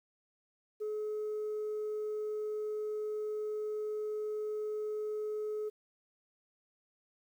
sine tone, 425.9 Hz, G#4, 44 cents sharp, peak -32 dBFS, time 0.8-5.7 s, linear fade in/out 20 ms, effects tanh soft clip ceiling -32 dBFS + 11-bit

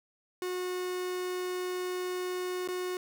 45% pulse tone with dropouts, 363.9 Hz, F#4, 29 cents flat, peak -32 dBFS, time 0.42-2.97 s, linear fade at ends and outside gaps 1 ms, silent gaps 2.676-2.686 s, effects none

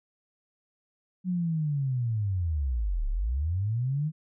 sine linear two-way sweep, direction down then up, 186.1 to 32.7 to 159.9 Hz, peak -25 dBFS, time 1.24-4.12 s, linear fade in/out 50 ms, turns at 3.08 s, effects none

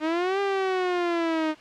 sawtooth linear two-way sweep, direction up then down, 303.6 to 400.6 to 306.9 Hz, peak -19 dBFS, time 0-1.55 s, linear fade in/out 50 ms, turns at 0.4 s, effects white hiss -48 dBFS RMS until 1.6 s + low-pass 3000 Hz 12 dB/octave

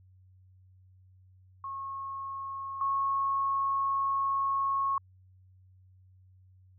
sine tone pair in turn, 1090 / 1095.7 Hz, C#6 / C#6, -29 / -20 cents, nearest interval unison, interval 9 cents, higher second, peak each -35 / -26 dBFS, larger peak second, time 1.64-2.81 / 2.81-4.98 s, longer second, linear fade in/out 2 ms, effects added 93 Hz sine -56 dBFS peak until 6.78 s

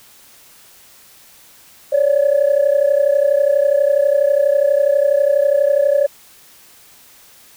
sine tone pair together, 551.8 / 584 Hz, C#5 / D5, -8 / -10 cents, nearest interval minor second, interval 98 cents, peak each -13 dBFS, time 1.92-6.07 s, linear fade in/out 10 ms, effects tanh soft clip ceiling -6 dBFS + white hiss -46 dBFS RMS until 7.56 s

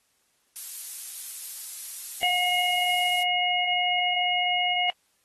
violet noise, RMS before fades -33 dBFS, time 0.56-3.23 s, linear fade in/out 0 ms
harmonic tone, 719 Hz, F#5, 50 cents flat, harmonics 1 / 3 / 4, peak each -26 / -27 / -26 dBFS, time 2.23-4.9 s, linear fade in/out 0 ms
effects white hiss -69 dBFS RMS until 5.24 s + AAC 32 kbps

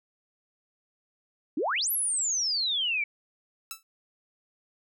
sine exponential two-way sweep, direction up then down, 261.7 to 11990 to 2257 Hz, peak -25 dBFS, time 1.57-3.04 s, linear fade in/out 5 ms, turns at 1.91 s
5% pulse tone with exponential decay, 1318.5 Hz, E6, in tune, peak -20 dBFS, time 3.71-3.83 s, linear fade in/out 1 ms, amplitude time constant 25 ms
effects none

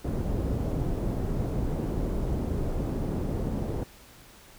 pink low-pass noise, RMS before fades -29 dBFS, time 0.04-3.84 s, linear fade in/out 10 ms, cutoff 430 Hz, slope 12 dB/octave, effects pink hiss -52 dBFS RMS until 4.58 s

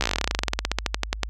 slowing click train, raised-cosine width 0.2 ms, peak -4 dBFS, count 28, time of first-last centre 0.01-1.233 s, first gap 14 ms, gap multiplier 1.08, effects added 52 Hz sine -31 dBFS peak until 1.29 s

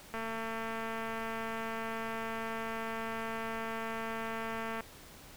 click train, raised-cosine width 0.5 ms, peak -24 dBFS, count 1051, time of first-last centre 0.14-4.807 s, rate 225 Hz, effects pink hiss -53 dBFS RMS until 5.36 s

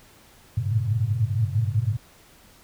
sine tone cluster, 97.3 / 106.4 / 112.3 / 117.1 / 137.6 Hz, G2 / G#2 / A2 / A#2 / C#3, -12 / +42 / +36 / +8 / -12 cents, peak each -27 / -26 / -26 / -28 / -31 dBFS, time 0.57-1.97 s, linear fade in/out 10 ms, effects pink hiss -53 dBFS RMS until 2.63 s

